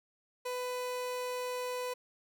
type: tone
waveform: 30% pulse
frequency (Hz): 498.7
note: B4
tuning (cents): +17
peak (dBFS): -32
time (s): 0.45-1.94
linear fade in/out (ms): 10
effects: none